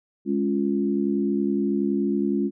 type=chord; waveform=sine; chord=Db major; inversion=second; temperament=equal; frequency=207.7 / 277.2 / 349.2 Hz; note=Ab3 / Db4 / F4; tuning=0 / 0 / 0 cents; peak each=-24 / -25 / -26 dBFS; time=0.25-2.51 s; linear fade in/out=50 ms; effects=none